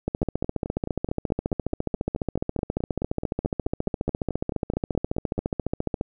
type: two click trains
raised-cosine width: 2 ms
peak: -11 / -15 dBFS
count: 87 / 25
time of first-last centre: 0.08-6.011 / 0.23-5.38 s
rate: 14.5 / 4.66 Hz
effects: none

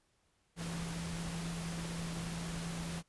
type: tone in noise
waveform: sine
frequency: 167.7 Hz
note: E3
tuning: 30 cents sharp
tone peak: -39 dBFS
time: 0.56-3.03 s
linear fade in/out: 50 ms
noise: pink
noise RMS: -44 dBFS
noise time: 0.56-3.03 s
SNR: +2 dB
effects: pink hiss -75 dBFS RMS until 3.08 s + resampled to 24000 Hz

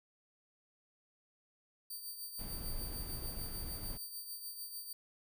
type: tone with tremolo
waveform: 5% pulse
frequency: 4635 Hz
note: D8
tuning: 24 cents flat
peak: -34 dBFS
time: 1.9-4.93 s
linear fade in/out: 5 ms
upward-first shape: triangle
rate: 6.7 Hz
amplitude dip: 60%
type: noise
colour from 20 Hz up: brown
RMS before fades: -43 dBFS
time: 2.38-3.98 s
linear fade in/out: 20 ms
effects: none

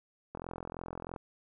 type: click train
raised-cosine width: 1 ms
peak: -26 dBFS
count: 36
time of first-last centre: 0.35-1.162 s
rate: 43.1 Hz
effects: none

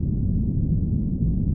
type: low-pass noise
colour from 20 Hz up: white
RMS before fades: -22 dBFS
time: 0-1.54 s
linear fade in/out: 10 ms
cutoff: 200 Hz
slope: 24 dB/octave
effects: none

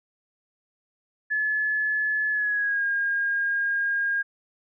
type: tone with pitch glide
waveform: sine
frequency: 1717 to 1620.6 Hz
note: A6 to G#6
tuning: -43 to -43 cents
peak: -22 dBFS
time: 1.3-4.23 s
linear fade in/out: 20 ms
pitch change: -100 cents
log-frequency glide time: 2.3-2.85 s
effects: none

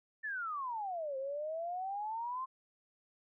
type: exponential two-way sweep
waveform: sine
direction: down then up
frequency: 1803 to 525 to 1064 Hz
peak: -36 dBFS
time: 0.23-2.46 s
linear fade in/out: 20 ms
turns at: 1.17 s
effects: none

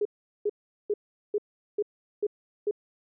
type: tone bursts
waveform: sine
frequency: 415.3 Hz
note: G#4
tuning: in tune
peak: -23 dBFS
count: 7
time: 0.01-2.711 s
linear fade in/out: 5 ms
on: 43 ms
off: 400 ms
effects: none

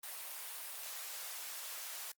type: high-pass noise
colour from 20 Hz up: white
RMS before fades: -45 dBFS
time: 0.03-2.12 s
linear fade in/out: 5 ms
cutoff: 540 Hz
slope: 24 dB/octave
effects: noise-tail reverb RT60 0.1 s tail -25 dB re dry + Opus 32 kbps

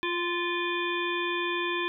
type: harmonic tone with a mistuned harmonic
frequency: 349.2 Hz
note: F4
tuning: in tune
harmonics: 1 / 3 / 5 / 7 / 9 / 10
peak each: -31 / -33 / -34 / -34 / -41 / -37 dBFS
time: 0.03-1.88 s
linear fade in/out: 0 ms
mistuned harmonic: 3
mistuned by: -21 cents
effects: none

